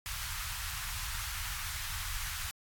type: band-stop noise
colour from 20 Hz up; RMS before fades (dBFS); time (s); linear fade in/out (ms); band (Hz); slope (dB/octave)
pink; -38; 0.06-2.51; 0; 100 to 1100; 24
effects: AAC 64 kbps